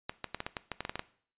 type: clicks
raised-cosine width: 0.3 ms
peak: -18 dBFS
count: 12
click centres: 0.095 / 0.243 / 0.346 / 0.404 / 0.465 / 0.568 / 0.717 / 0.806 / 0.851 / 0.895 / 0.956 / 0.994 s
effects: noise-tail reverb RT60 0.5 s tail -17 dB re dry + resampled to 8000 Hz